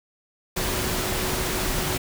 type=tone in noise; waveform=sine; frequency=370.5 Hz; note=F#4; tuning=2 cents sharp; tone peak=-33 dBFS; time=0.56-1.98 s; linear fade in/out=10 ms; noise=pink; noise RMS=-26 dBFS; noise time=0.56-1.98 s; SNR=-10 dB; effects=none